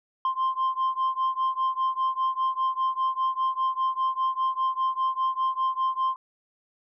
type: beating tone pair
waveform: sine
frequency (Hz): 1046.5 / 1051.5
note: C6 / C6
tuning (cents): 0 / +8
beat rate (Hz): 5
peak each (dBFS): -24 / -25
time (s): 0.25-6.16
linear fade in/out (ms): 2
effects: tanh soft clip ceiling -20 dBFS